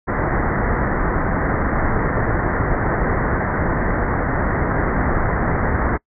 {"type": "low-pass noise", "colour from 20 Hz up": "pink", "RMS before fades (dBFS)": -19, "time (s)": [0.07, 5.98], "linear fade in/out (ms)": 20, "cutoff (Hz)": 2000, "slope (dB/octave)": 96, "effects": ["noise-tail reverb RT60 0.1 s tail -25 dB re dry"]}